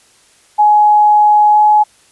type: tone with pitch glide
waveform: sine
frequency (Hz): 840 to 844.9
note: G#5 to G#5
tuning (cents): +19 to +30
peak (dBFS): -5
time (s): 0.58-1.84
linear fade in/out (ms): 20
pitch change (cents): +11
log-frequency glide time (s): 1.52-1.57
effects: white hiss -49 dBFS RMS until 2.11 s + resampled to 24000 Hz